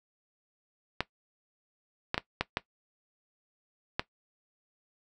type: clicks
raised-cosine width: 0.3 ms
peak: -11 dBFS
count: 6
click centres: 1.006 / 2.144 / 2.179 / 2.41 / 2.571 / 3.995 s
effects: noise-tail reverb RT60 0.1 s tail -17 dB re dry